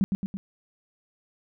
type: tone with echo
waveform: sine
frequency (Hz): 194.2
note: G3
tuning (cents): -16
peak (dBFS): -18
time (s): 0.01-0.04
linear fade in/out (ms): 0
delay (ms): 110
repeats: 3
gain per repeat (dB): -4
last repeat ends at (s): 0.37
effects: none